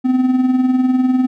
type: tone with tremolo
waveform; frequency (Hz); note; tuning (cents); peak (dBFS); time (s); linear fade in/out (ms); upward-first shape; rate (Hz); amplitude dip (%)
triangle; 255.7; C4; -40; -7; 0.04-1.27; 20; sine; 20; 55
effects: none